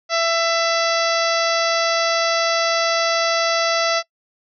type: harmonic tone with a mistuned harmonic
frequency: 667 Hz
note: E5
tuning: 20 cents sharp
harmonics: 1 / 2 / 3 / 4 / 5 / 6 / 7 / 8 / 9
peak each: -20 / -22 / -25 / -29 / -30 / -30 / -27 / -29 / -30 dBFS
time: 0.09-4.03 s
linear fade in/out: 50 ms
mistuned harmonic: 5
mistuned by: +17 cents
effects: noise-tail reverb RT60 0.1 s tail -23 dB re dry